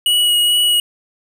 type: tone with vibrato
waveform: square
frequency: 2913 Hz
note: F#7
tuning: 28 cents flat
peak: -12 dBFS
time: 0.06-0.8 s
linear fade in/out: 2 ms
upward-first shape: sine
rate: 2.3 Hz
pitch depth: 12 cents each way
effects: none